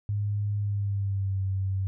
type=tone with pitch glide; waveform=sine; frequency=102.9 to 96.01 Hz; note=G#2 to G2; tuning=-16 to -35 cents; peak=-25 dBFS; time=0.09-1.87 s; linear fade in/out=0 ms; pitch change=-119 cents; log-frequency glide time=0.58-1.41 s; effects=none